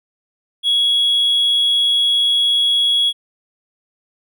triangle tone, 3339 Hz, G#7, 9 cents sharp, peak -10 dBFS, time 0.63-3.13 s, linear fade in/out 50 ms, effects tanh soft clip ceiling -8 dBFS

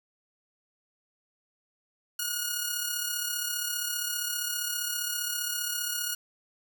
5% pulse tone with amplitude modulation, 1442 Hz, F#6, 45 cents flat, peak -16 dBFS, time 2.19-6.15 s, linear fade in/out 5 ms, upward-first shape sine, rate 35.1 Hz, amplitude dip 45%, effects none

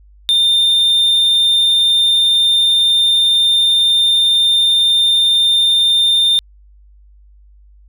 triangle tone, 3611 Hz, A7, 44 cents sharp, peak -8 dBFS, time 0.29-6.39 s, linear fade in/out 0 ms, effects added 50 Hz sine -42 dBFS peak until 7.88 s

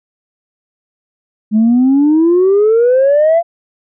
sine exponential sweep, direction up, 210 to 692 Hz, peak -5 dBFS, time 1.51-3.43 s, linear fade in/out 50 ms, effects tanh soft clip ceiling -4 dBFS

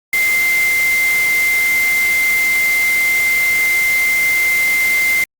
sine tone in noise, 2086 Hz, C7, 6 cents flat, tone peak -12 dBFS, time 0.13-5.24 s, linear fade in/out 2 ms, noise white, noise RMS -24 dBFS, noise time 0.13-5.24 s, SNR +9 dB, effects Opus 48 kbps

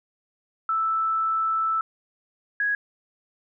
sine tone pair in turn, 1318.5 / 1661.2 Hz, E6 / G#6, 0 / 0 cents, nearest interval major third, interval 400 cents, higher second, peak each -21 dBFS, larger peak neither, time 0.69-1.81 / 2.6-2.75 s, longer first, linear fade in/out 2 ms, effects none

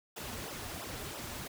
pink noise with flanger, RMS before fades -42 dBFS, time 0.16-1.48 s, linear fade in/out 10 ms, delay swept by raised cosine 0.45 to 6.25 ms, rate 3 Hz, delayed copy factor -1, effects none

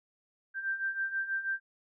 sine beating tone pair, 1568 / 1574.2 Hz, G6 / G6, 0 / +7 cents, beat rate 6.2 Hz, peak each -37 / -32 dBFS, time 0.54-1.6 s, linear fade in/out 50 ms, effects none

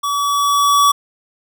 square tone with level ramp, 1140 Hz, C#6, 48 cents sharp, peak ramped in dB -18 to -9 dBFS, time 0.03-0.92 s, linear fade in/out 10 ms, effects none

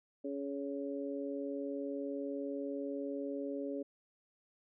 harmonic tone, 140 Hz, C#3, 18 cents sharp, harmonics 2 / 3 / 4, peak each -39 / -42 / -42 dBFS, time 0.24-3.83 s, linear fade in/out 10 ms, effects none

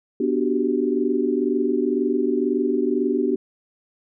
sine chord, G major seventh, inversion first, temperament equal, 246.9 / 293.7 / 370 / 392 Hz, B3 / D4 / F#4 / G4, 0 / 0 / 0 / 0 cents, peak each -24 dBFS, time 0.2-3.36 s, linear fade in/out 5 ms, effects none

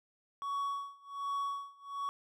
triangle tone with tremolo, 1121 Hz, C#6, 19 cents sharp, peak -30 dBFS, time 0.42-2.09 s, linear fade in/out 0 ms, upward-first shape sine, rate 1.3 Hz, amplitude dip 95%, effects none

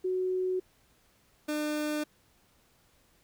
sine / 30% pulse tone pair in turn, 370 / 301 Hz, F#4 / D4, 0 / +43 cents, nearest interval major third, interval 357 cents, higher first, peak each -27 dBFS, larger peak neither, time 0.04-0.6 / 1.48-2.04 s, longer neither, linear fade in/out 10 ms, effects pink hiss -66 dBFS RMS until 3.23 s

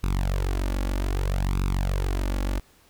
sawtooth tone with flanger, 46.94 Hz, F#1, 26 cents sharp, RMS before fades -25 dBFS, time 0.03-2.6 s, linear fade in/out 10 ms, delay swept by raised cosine 0.79 to 3.59 ms, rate 0.63 Hz, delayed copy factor +0.9, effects pink hiss -58 dBFS RMS until 2.89 s

